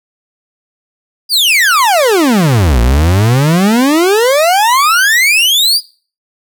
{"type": "exponential two-way sweep", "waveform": "40% pulse", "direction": "down then up", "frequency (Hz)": [5000, 56.4, 5000], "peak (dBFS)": -6, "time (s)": [1.29, 5.81], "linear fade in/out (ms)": 50, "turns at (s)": 2.8, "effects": ["noise-tail reverb RT60 0.4 s tail -21 dB re dry"]}